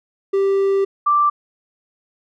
triangle / sine tone pair in turn, 392 / 1174.7 Hz, G4 / D6, 0 / 0 cents, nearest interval octave + perfect fifth, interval 1900 cents, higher second, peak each -12 dBFS, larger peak neither, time 0.33-0.85 / 1.06-1.3 s, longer first, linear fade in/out 10 ms, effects none

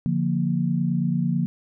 sine chord, Bb major, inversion first, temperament just, 145.68 / 174.81 / 233.1 Hz, D3 / F3 / Bb3, -14 / +2 / 0 cents, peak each -25 / -23 / -26 dBFS, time 0.06-1.46 s, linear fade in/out 0 ms, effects none

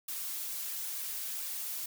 blue noise with flanger, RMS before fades -38 dBFS, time 0.08-1.86 s, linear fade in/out 5 ms, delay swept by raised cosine 1.7 to 7.4 ms, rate 2.2 Hz, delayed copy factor +1, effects none

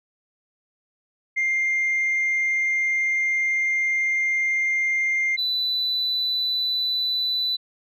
sine tone pair in turn, 2106 / 3985 Hz, C7 / B7, +11 / +15 cents, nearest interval major seventh, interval 1104 cents, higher second, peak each -18 / -20 dBFS, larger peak first, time 1.36-5.37 / 5.37-7.57 s, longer first, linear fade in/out 20 ms, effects tanh soft clip ceiling -17 dBFS

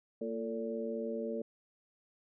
harmonic tone with a mistuned harmonic, 114.6 Hz, A#2, 29 cents flat, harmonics 2 / 3 / 4 / 5, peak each -39 / -44 / -38 / -41 dBFS, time 0.21-1.42 s, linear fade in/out 5 ms, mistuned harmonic 4, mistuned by -41 cents, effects none

